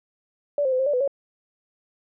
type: tone with pitch steps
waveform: sine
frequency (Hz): 578 / 525 / 511 / 530 / 583 / 500 / 556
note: D5 / C5 / C5 / C5 / D5 / B4 / C#5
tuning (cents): -28 / +6 / -41 / +22 / -13 / +21 / +5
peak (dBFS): -19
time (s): 0.58-1.077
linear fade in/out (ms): 2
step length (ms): 71
effects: none